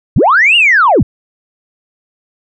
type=linear two-way sweep; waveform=sine; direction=up then down; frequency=55.3 to 2900 to 55.3 Hz; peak=-4 dBFS; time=0.16-1.03 s; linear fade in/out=5 ms; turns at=0.56 s; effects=tanh soft clip ceiling 0 dBFS